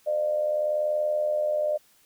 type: tone with amplitude modulation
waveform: sine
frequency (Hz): 603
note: D5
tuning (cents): +46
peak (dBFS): -20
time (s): 0.06-1.78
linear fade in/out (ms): 20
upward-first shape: sine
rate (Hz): 80.8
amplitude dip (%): 55
effects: white hiss -61 dBFS RMS until 2.05 s